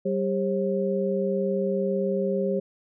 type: tone cluster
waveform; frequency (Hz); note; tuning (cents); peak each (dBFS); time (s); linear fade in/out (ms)
sine; 193 / 399.9 / 538; G3 / G4 / C5; -27 / +35 / +48; -27; 0.05-2.6; 10
effects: none